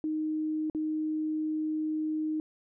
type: tone with dropouts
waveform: sine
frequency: 310.4 Hz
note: D#4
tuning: 4 cents flat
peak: -28 dBFS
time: 0.04-2.4 s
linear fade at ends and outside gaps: 1 ms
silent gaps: 0.699-0.748 s
effects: none